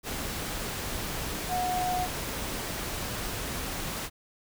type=tone in noise; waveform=sine; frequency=728 Hz; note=F#5; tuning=28 cents flat; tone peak=-27 dBFS; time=1.48-2.08 s; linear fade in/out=50 ms; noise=pink; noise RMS=-34 dBFS; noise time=0.03-4.1 s; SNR=+4 dB; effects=none